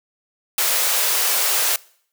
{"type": "high-pass noise", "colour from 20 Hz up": "white", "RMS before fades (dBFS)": -19, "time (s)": [0.58, 1.76], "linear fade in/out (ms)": 2, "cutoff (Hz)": 410, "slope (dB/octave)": 48, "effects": ["noise-tail reverb RT60 0.6 s tail -23 dB re dry"]}